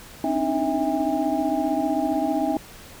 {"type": "tone cluster", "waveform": "sine", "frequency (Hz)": [265, 296.3, 311.8, 650, 808], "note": ["C4", "D4", "D#4", "E5", "G#5"], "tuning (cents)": [22, 15, 4, -24, -48], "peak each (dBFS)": -27, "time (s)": [0.24, 2.57], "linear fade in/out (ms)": 2, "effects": ["pink hiss -44 dBFS RMS until 3 s"]}